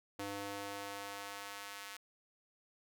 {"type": "tone with high-pass filter sweep", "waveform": "square", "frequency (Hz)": 100.5, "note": "G2", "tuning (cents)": 44, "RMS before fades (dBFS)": -45, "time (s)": [0.19, 1.97], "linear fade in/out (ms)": 5, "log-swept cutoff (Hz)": [310, 1500], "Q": 0.78, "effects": []}